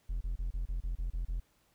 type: tone bursts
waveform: triangle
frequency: 42.6 Hz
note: F1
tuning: 42 cents flat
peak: -29 dBFS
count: 9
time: 0.09-1.402 s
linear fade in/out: 10 ms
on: 120 ms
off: 29 ms
effects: tanh soft clip ceiling -25 dBFS + pink hiss -71 dBFS RMS until 1.74 s